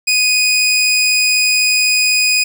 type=tone; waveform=20% pulse; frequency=2489 Hz; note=D#7; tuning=in tune; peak=-6 dBFS; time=0.07-2.44 s; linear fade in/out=10 ms; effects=none